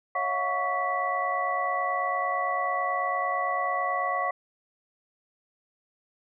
sine tone cluster, 556 / 655 / 724 / 1122 / 1969 Hz, C#5 / E5 / F#5 / C#6 / B6, +5 / -11 / -38 / +21 / -6 cents, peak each -35 / -36 / -30 / -28 / -33 dBFS, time 0.15-4.31 s, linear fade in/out 5 ms, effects none

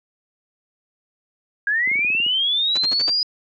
sine linear sweep, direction up, 1607 to 4978 Hz, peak -17 dBFS, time 1.67-3.23 s, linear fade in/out 2 ms
clicks, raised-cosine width 3 ms, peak -23 dBFS, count 9, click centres 1.875 / 1.915 / 1.956 / 1.991 / 2.047 / 2.102 / 2.149 / 2.201 / 2.264 s
pink noise bursts, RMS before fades -29 dBFS, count 5, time 2.75-3.1 s, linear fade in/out 5 ms, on 26 ms, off 55 ms
effects high-pass 200 Hz 12 dB/octave + resampled to 16000 Hz

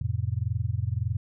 sine chord, F major, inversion none, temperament equal with one note detuned, 87.31 / 109.11 / 130.81 Hz, F2 / A2 / C3, 0 / -14 / 0 cents, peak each -30 / -28 / -32 dBFS, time 0.01-1.17 s, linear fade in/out 5 ms, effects none

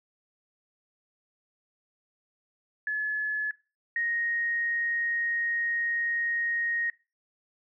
sine tone pair in turn, 1712 / 1869.6 Hz, A6 / A#6, -48 / +5 cents, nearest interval major second, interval 153 cents, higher second, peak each -26 dBFS, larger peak neither, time 2.87-3.51 / 3.96-6.9 s, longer second, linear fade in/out 2 ms, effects noise-tail reverb RT60 0.3 s tail -21 dB re dry

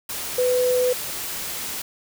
sine tone in noise, 500 Hz, B4, 21 cents sharp, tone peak -17 dBFS, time 0.38-0.93 s, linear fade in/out 5 ms, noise white, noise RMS -30 dBFS, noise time 0.09-1.82 s, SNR +10 dB, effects none

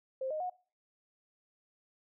sine tone with pitch steps, 526 / 618.3 / 726.9 Hz, C5 / D#5 / F#5, +9 / -11 / -31 cents, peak -33 dBFS, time 0.21-0.498 s, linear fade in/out 5 ms, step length 96 ms, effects noise-tail reverb RT60 0.4 s tail -22 dB re dry

